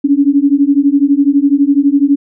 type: beating tone pair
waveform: sine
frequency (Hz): 276.3 / 288.3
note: C#4 / D4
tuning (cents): -6 / -32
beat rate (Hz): 12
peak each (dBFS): -10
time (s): 0.04-2.16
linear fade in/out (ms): 10
effects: none